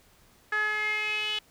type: tone with band-pass filter sweep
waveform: sawtooth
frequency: 424.9 Hz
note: G#4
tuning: 40 cents sharp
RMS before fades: -29 dBFS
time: 0.52-1.39 s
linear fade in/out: 5 ms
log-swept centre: 1600 to 3100 Hz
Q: 6.8
effects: pink hiss -60 dBFS RMS until 1.5 s